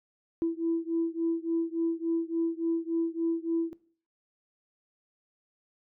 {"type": "beating tone pair", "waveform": "sine", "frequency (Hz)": [330.1, 333.6], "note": ["E4", "E4"], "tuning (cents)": [2, 21], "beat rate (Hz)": 3.5, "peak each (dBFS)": -29, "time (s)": [0.42, 3.73], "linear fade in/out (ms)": 0, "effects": ["noise-tail reverb RT60 0.5 s tail -20 dB re dry", "tanh soft clip ceiling -19 dBFS"]}